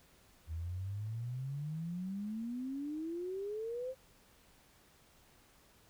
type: exponential sweep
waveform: sine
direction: up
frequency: 77.78 to 531 Hz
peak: -37 dBFS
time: 0.47-3.95 s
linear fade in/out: 50 ms
effects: pink hiss -65 dBFS RMS until 5.89 s